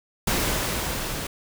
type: noise with level ramp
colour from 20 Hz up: pink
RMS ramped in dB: -23 to -31 dBFS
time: 0.27-1.27 s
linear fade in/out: 5 ms
effects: none